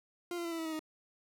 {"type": "tone with pitch steps", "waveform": "40% pulse", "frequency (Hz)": [349.2, 342.8, 336.5, 330.4, 324.3, 318.4, 312.5], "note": ["F4", "F4", "E4", "E4", "E4", "D#4", "D#4"], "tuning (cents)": [0, -32, 36, 4, -28, 40, 8], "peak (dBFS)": -35, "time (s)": [0.31, 0.793], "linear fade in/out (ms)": 2, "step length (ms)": 69, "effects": []}